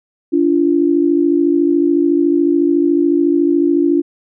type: tone pair together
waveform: sine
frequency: 288.8 / 342.7 Hz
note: D4 / F4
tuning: -29 / -33 cents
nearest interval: minor third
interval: 296 cents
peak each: -13 dBFS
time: 0.32-4.02 s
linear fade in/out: 20 ms
effects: none